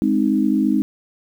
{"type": "chord", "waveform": "sine", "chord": "Ab major", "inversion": "none", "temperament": "equal", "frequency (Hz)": [207.7, 261.6, 311.1], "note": ["Ab3", "C4", "Eb4"], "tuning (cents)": [0, 0, 0], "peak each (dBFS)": -19, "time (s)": [0.02, 0.82], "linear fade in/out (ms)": 0, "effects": ["8-bit"]}